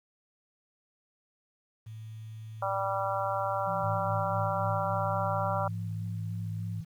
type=tone with pitch glide; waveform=sine; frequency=110 to 109.18 Hz; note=A2 to A2; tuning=0 to -13 cents; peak=-40 dBFS; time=1.86-4.95 s; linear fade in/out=10 ms; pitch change=-13 cents; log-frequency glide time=4.08-4.73 s
type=harmonic tone; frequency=195 Hz; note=G3; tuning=9 cents flat; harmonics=3 / 4 / 5 / 6 / 7; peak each=-33 / -34 / -35 / -36 / -36 dBFS; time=2.62-5.68 s; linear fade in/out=5 ms
type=tone with vibrato; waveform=sine; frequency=167.2 Hz; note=E3; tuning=25 cents sharp; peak=-38 dBFS; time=3.66-6.85 s; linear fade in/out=20 ms; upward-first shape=square; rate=3.4 Hz; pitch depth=45 cents each way
type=tone; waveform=sine; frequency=105.9 Hz; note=G#2; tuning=34 cents sharp; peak=-33 dBFS; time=3.83-6.81 s; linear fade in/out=5 ms
effects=10-bit